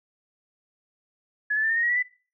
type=tone with pitch steps; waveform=sine; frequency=1700 / 1738.7 / 1778.3 / 1818.9 / 1860.3 / 1902.7 / 1946 / 1990.4 Hz; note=G#6 / A6 / A6 / A#6 / A#6 / A#6 / B6 / B6; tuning=+40 / -21 / +18 / -43 / -4 / +35 / -26 / +13 cents; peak=-21 dBFS; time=1.5-2.028 s; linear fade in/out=10 ms; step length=66 ms; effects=noise-tail reverb RT60 0.4 s tail -22 dB re dry